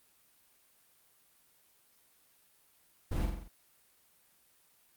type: noise with echo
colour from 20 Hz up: brown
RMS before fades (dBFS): -32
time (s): 3.11-3.26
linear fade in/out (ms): 10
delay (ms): 45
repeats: 5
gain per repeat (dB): -4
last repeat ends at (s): 3.485
effects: white hiss -67 dBFS RMS until 4.96 s + Opus 32 kbps